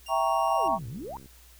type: tone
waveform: sawtooth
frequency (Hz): 2794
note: F7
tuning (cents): 0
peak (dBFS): -38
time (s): 0.06-0.68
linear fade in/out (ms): 5
type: chord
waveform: sine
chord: E diminished seventh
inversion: none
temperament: equal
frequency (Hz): 659.3 / 784 / 932.3 / 1108.7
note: E5 / G5 / Bb5 / Db6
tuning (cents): 0 / 0 / 0 / 0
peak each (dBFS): -28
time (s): 0.08-0.79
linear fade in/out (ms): 50
type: exponential two-way sweep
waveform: sine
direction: down then up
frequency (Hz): 1005 to 103.83 to 1005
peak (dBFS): -35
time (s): 0.48-1.17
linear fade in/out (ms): 0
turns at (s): 0.88
type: click train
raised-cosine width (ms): 3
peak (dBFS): -37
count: 41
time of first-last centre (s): 0.66-1.259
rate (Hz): 66.8
effects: added 60 Hz sine -53 dBFS peak until 1.59 s + white hiss -56 dBFS RMS until 1.59 s